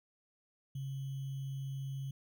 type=tone with sample-and-hold; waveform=sine; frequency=135.7 Hz; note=C#3; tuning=36 cents flat; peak=-37 dBFS; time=0.75-2.11 s; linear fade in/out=5 ms; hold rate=3150 Hz; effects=none